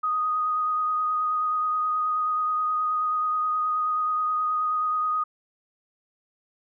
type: tone with vibrato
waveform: sine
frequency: 1244.5 Hz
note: D#6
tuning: in tune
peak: -22 dBFS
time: 0.03-5.24 s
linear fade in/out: 10 ms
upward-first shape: sine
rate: 9.4 Hz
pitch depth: 15 cents each way
effects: none